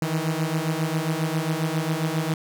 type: beating tone pair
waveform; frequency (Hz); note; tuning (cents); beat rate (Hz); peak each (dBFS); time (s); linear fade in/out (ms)
sawtooth; 155.56 / 162.96; D#3 / E3; 0 / -20; 7.4; -22; 0.02-2.34; 2
effects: none